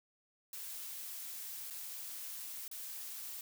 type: noise with dropouts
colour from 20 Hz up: blue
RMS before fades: -45 dBFS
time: 0.53-3.41 s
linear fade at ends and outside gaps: 2 ms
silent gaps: 1.702-1.706 / 2.68-2.713 s
effects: none